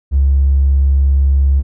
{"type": "tone", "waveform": "triangle", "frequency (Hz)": 68.6, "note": "C#2", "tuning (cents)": -17, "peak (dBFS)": -4, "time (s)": [0.11, 1.63], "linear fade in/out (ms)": 50, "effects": ["tanh soft clip ceiling -6 dBFS"]}